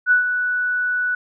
sine tone with ADSR envelope, 1480 Hz, F#6, in tune, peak -10 dBFS, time 0.06-1.15 s, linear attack 52 ms, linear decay 120 ms, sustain -8 dB, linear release 4 ms, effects none

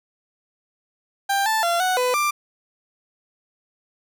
30% pulse tone with pitch steps, 792 / 880 / 686 / 740 / 500 / 1184 Hz, G5 / A5 / F5 / F#5 / B4 / D6, +18 / 0 / -31 / 0 / +21 / +14 cents, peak -16 dBFS, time 1.29-2.31 s, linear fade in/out 10 ms, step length 170 ms, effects none

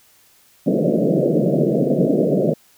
pink band-pass noise, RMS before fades -17 dBFS, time 0.66-2.54 s, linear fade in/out 10 ms, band 140 to 640 Hz, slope 96 dB/octave, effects white hiss -54 dBFS RMS until 2.77 s

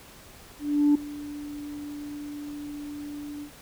sine tone with ADSR envelope, 292.5 Hz, D4, 7 cents flat, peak -14 dBFS, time 0.59-3.51 s, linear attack 360 ms, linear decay 6 ms, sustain -20 dB, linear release 92 ms, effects tanh soft clip ceiling -14 dBFS + pink hiss -49 dBFS RMS until 3.61 s

